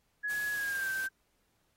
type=tone with pitch glide; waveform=sine; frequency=1682 to 1560.3 Hz; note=G#6 to G6; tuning=+22 to -9 cents; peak=-31 dBFS; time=0.23-1.09 s; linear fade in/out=20 ms; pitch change=-131 cents; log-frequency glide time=0.52-0.89 s
type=noise; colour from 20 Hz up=white; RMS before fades=-45 dBFS; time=0.29-1.07 s; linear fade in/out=10 ms
effects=pink hiss -75 dBFS RMS until 1.76 s + AAC 48 kbps